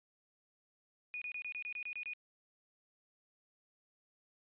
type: tone bursts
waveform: sine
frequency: 2465 Hz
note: D#7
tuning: 17 cents flat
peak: -39 dBFS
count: 10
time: 1.14-2.134 s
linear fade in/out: 0 ms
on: 76 ms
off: 26 ms
effects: resampled to 8000 Hz